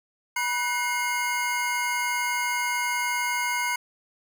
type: tone cluster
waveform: square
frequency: 970 / 1498 / 2139 Hz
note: B5 / F#6 / C7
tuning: -31 / +21 / +38 cents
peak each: -29 / -34 / -28 dBFS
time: 0.36-3.76 s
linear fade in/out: 5 ms
effects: none